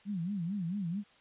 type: tone with vibrato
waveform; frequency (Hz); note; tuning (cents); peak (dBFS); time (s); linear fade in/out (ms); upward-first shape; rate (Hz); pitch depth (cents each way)
sine; 185; F#3; 0; -32; 0.05-1.04; 50; sine; 4.5; 210
effects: white hiss -62 dBFS RMS until 1.2 s + resampled to 8000 Hz